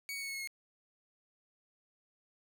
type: tone with pitch steps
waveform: sawtooth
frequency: 2249 / 2231 / 2213 / 2195 / 2177 / 2160 Hz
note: C#7 / C#7 / C#7 / C#7 / C#7 / C#7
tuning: +24 / +11 / -3 / -18 / -32 / -45 cents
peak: -35 dBFS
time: 0.09-0.474 s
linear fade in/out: 0 ms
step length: 64 ms
effects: none